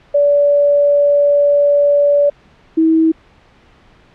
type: tone pair in turn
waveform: sine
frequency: 576 / 322.1 Hz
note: D5 / E4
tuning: -34 / -40 cents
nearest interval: minor seventh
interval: 1006 cents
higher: first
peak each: -8 dBFS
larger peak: neither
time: 0.14-2.3 / 2.77-3.12 s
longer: first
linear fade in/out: 10 ms
effects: pink hiss -48 dBFS RMS until 4.14 s + low-pass 3000 Hz 12 dB/octave